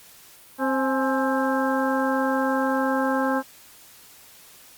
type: harmonic tone with a mistuned harmonic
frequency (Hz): 264.3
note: C4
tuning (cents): +18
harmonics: 1 / 2 / 3 / 4 / 5 / 6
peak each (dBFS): -24 / -26 / -28 / -30 / -32 / -30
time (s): 0.58-3.43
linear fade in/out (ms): 50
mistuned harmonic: 3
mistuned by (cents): +89
effects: white hiss -49 dBFS RMS until 4.77 s + Opus 48 kbps